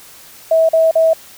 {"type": "tone bursts", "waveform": "sine", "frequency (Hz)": 648, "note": "E5", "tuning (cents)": -30, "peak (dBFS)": -8, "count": 3, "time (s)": [0.51, 1.134], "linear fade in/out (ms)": 5, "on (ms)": 180, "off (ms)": 42, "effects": ["white hiss -40 dBFS RMS until 1.37 s"]}